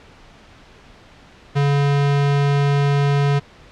square tone, 142 Hz, C#3, 42 cents sharp, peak -15 dBFS, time 1.55-3.4 s, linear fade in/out 20 ms, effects pink hiss -46 dBFS RMS until 3.71 s + low-pass 4000 Hz 12 dB/octave

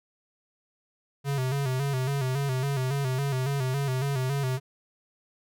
square tone with vibrato, 134.6 Hz, C3, 49 cents sharp, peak -26 dBFS, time 1.24-4.6 s, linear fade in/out 50 ms, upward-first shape square, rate 3.6 Hz, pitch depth 71 cents each way, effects none

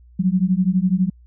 sine beating tone pair, 179.3 / 191.3 Hz, F3 / G3, +46 / -42 cents, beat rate 12 Hz, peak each -18 dBFS, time 0.19-1.1 s, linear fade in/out 10 ms, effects added 60 Hz sine -45 dBFS peak until 1.26 s

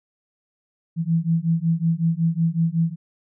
sine beating tone pair, 162.7 / 168.1 Hz, E3 / E3, -22 / +34 cents, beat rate 5.4 Hz, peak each -21 dBFS, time 0.96-2.96 s, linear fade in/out 50 ms, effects none

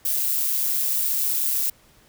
violet noise with amplitude modulation, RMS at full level -21 dBFS, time 0.05-1.7 s, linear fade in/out 5 ms, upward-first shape sine, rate 137 Hz, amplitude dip 45%, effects pink hiss -56 dBFS RMS until 2.08 s

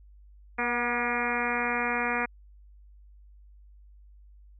harmonic tone with a mistuned harmonic, 240.1 Hz, B3, 49 cents flat, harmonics 1 / 2 / 3 / 4 / 5 / 6 / 7 / 8 / 9 / 10, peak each -35 / -35 / -35 / -35 / -35 / -35 / -35 / -35 / -35 / -35 dBFS, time 0.58-2.26 s, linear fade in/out 10 ms, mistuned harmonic 3, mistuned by +29 cents, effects added 50 Hz sine -50 dBFS peak until 4.59 s

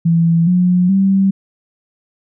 sine tone with pitch steps, 166.8 / 179.81 / 193.83 Hz, E3 / F#3 / G3, +21 / -49 / -19 cents, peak -9 dBFS, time 0.05-1.31 s, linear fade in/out 10 ms, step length 420 ms, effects none

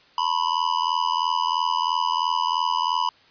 square tone with amplitude modulation, 987.8 Hz, B5, in tune, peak -17 dBFS, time 0.18-3.09 s, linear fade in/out 2 ms, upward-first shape sine, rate 83 Hz, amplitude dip 100%, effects white hiss -55 dBFS RMS until 3.3 s + resampled to 11025 Hz

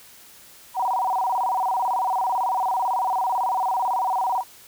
sine tone with vibrato, 850 Hz, G#5, 40 cents sharp, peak -20 dBFS, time 0.74-4.44 s, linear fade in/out 50 ms, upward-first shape square, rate 18 Hz, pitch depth 210 cents each way, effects white hiss -48 dBFS RMS until 4.67 s

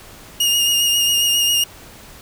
sawtooth tone with vibrato, 2847 Hz, F7, 33 cents sharp, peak -11 dBFS, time 0.4-1.64 s, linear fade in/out 5 ms, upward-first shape sine, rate 7.4 Hz, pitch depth 24 cents each way, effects pink hiss -41 dBFS RMS until 2.21 s

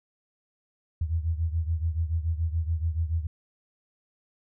sine beating tone pair, 80.1 / 87.1 Hz, E2 / F2, -49 / -4 cents, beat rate 7 Hz, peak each -26 / -30 dBFS, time 1.01-3.27 s, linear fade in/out 5 ms, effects none

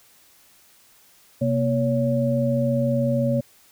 sine tone cluster, 129.7 / 235.8 / 562 Hz, C3 / A#3 / C#5, -15 / +20 / +24 cents, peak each -23 dBFS, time 1.41-3.41 s, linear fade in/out 10 ms, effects white hiss -55 dBFS RMS until 3.71 s

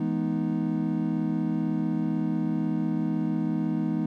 triangle chord, E major seventh, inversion none, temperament equal with one note detuned, 164.81 / 210.9 / 246.9 / 311.1 Hz, E3 / G#3 / B3 / D#4, 0 / +27 / 0 / 0 cents, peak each -28 dBFS, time 0-4.06 s, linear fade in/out 5 ms, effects none

